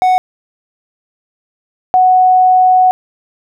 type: tone pair in turn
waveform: triangle / sine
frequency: 740 / 740 Hz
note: F#5 / F#5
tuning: 0 / 0 cents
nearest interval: unison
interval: 0 cents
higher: neither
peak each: -5 dBFS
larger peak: neither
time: 0.02-0.18 / 1.94-2.91 s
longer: second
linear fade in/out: 0 ms
effects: none